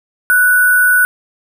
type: tone with sample-and-hold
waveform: sine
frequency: 1480 Hz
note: F#6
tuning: in tune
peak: -7 dBFS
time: 0.3-1.05 s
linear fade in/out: 0 ms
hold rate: 11025 Hz
effects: none